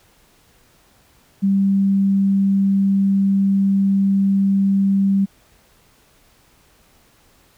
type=tone; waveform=sine; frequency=196 Hz; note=G3; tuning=in tune; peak=-13 dBFS; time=1.42-5.26 s; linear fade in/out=20 ms; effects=pink hiss -55 dBFS RMS until 7.57 s